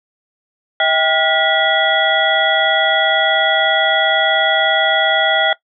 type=tone cluster; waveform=sine; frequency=642 / 791 / 1428 / 1951 / 3338 Hz; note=E5 / G5 / F6 / B6 / G#7; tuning=-46 / +15 / +38 / -22 / +8 cents; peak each=-18 dBFS; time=0.8-5.53 s; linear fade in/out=2 ms; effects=noise-tail reverb RT60 0.1 s tail -19 dB re dry